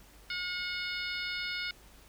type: harmonic tone with a mistuned harmonic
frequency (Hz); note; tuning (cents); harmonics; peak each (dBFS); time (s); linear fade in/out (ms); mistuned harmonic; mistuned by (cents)
727; F#5; -31; 2 / 3 / 4 / 5 / 6 / 7; -39 / -38 / -43 / -42 / -42 / -43; 0.3-1.71; 2; 2; -22
effects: added 50 Hz sine -58 dBFS peak until 2.08 s + pink hiss -58 dBFS RMS until 2.08 s